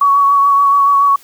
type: tone with vibrato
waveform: sine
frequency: 1123 Hz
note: C#6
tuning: 22 cents sharp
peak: -7 dBFS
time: 0.01-1.16 s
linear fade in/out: 5 ms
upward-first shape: triangle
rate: 7 Hz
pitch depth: 25 cents each way
effects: white hiss -44 dBFS RMS until 1.23 s